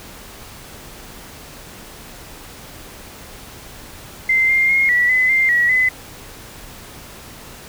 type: tone with pitch steps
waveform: sine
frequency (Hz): 2080 / 2109 / 2143 / 1948 / 2019 / 2096 / 1923 / 2019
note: C7 / C7 / C7 / B6 / B6 / C7 / B6 / B6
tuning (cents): -11 / +13 / +41 / -24 / +38 / +2 / -47 / +38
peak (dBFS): -12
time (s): 4.29-5.89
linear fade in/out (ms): 5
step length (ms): 200
effects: pink hiss -38 dBFS RMS until 7.68 s